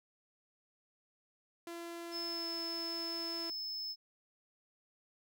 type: tone with pitch glide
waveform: sawtooth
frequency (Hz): 340 to 335.1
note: F4 to E4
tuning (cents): -46 to +29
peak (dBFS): -39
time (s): 1.67-3.5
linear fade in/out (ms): 2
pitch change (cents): -25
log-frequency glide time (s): 2.26-2.51
type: tone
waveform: triangle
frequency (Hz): 5230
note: E8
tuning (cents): -15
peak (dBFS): -37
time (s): 2.11-3.96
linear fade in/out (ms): 50
effects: none